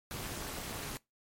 pink noise with amplitude modulation, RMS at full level -37 dBFS, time 0.11-0.97 s, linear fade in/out 0 ms, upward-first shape sine, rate 254 Hz, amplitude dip 85%, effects noise-tail reverb RT60 0.2 s tail -23 dB re dry + MP3 64 kbps

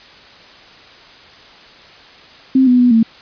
sine tone with pitch steps, 263.1 / 248.5 / 246 / 226 Hz, C4 / B3 / B3 / A3, +10 / +11 / -7 / +47 cents, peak -7 dBFS, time 2.55-3.03 s, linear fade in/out 5 ms, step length 120 ms, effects white hiss -41 dBFS RMS until 3.21 s + resampled to 11025 Hz

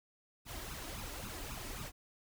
pink noise with flanger, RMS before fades -44 dBFS, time 0.45-1.92 s, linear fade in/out 50 ms, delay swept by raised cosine 0.76 to 3.16 ms, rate 3.7 Hz, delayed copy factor +0.75, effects none

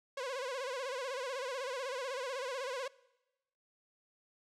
sawtooth tone with vibrato, 521 Hz, C5, 7 cents flat, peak -33 dBFS, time 0.17-2.88 s, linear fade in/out 5 ms, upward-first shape sine, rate 16 Hz, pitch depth 120 cents each way, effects noise-tail reverb RT60 1.0 s tail -22 dB re dry + low-pass 7000 Hz 12 dB/octave

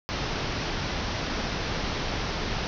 pink low-pass noise, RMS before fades -30 dBFS, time 0.09-2.67 s, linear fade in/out 0 ms, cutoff 5900 Hz, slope 96 dB/octave, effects none

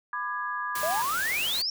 sine chord, G# diminished, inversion first, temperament just, 996.7 / 1196.1 / 1661.2 Hz, B5 / D6 / G#6, +16 / +31 / 0 cents, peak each -34 / -33 / -33 dBFS, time 0.13-1.02 s, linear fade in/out 2 ms
white noise, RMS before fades -34 dBFS, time 0.75-1.62 s, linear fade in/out 5 ms
sine exponential sweep, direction up, 594 to 5588 Hz, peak -26 dBFS, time 0.83-1.7 s, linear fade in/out 2 ms
effects none

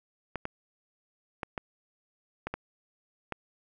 clicks, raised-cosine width 0.5 ms, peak -18 dBFS, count 7, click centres 0.357 / 0.454 / 1.432 / 1.578 / 2.47 / 2.54 / 3.323 s, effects none

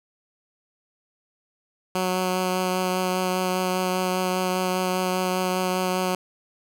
10% pulse tone with vibrato, 184.2 Hz, F#3, 7 cents flat, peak -14 dBFS, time 1.95-6.15 s, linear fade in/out 2 ms, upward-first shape triangle, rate 5 Hz, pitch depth 13 cents each way, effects none

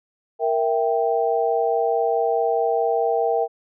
sine chord, E diminished, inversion second, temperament equal, 466.2 / 659.3 / 784 Hz, Bb4 / E5 / G5, 0 / 0 / 0 cents, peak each -21 / -23 / -23 dBFS, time 0.39-3.48 s, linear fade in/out 50 ms, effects none

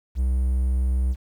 triangle tone, 63.8 Hz, C2, 43 cents flat, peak -17 dBFS, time 0.15-1.16 s, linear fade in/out 50 ms, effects 9-bit

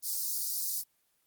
white high-pass noise, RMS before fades -33 dBFS, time 0.02-0.84 s, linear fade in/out 50 ms, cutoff 4500 Hz, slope 48 dB/octave, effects white hiss -73 dBFS RMS until 1.26 s + Opus 24 kbps

